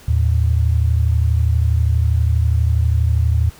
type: tone pair together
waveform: sine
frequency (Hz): 78.1 / 110.45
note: D#2 / A2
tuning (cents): +7 / +7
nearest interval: tritone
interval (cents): 600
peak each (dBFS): -14 / -17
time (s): 0.08-3.5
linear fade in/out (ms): 5
effects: pink hiss -44 dBFS RMS until 3.59 s